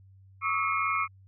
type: tone cluster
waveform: sine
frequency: 1115 / 1211 / 1294 / 2172 / 2412 Hz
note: C#6 / D#6 / E6 / C#7 / D7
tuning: +10 / -47 / -32 / -36 / +46 cents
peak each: -30 / -37 / -30 / -31 / -35 dBFS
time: 0.41-1.08 s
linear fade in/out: 50 ms
effects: added 96 Hz sine -52 dBFS peak until 1.27 s